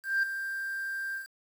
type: tone with ADSR envelope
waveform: sine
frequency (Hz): 1583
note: G6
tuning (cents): +17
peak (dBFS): -20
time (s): 0.03-1.28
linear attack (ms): 200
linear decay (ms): 6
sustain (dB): -11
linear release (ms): 140
effects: tanh soft clip ceiling -22 dBFS + 8-bit